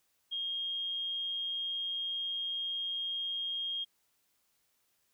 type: tone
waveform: sine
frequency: 3239 Hz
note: G#7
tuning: 44 cents flat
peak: -33 dBFS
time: 0.31-3.85 s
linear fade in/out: 20 ms
effects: white hiss -75 dBFS RMS until 5.13 s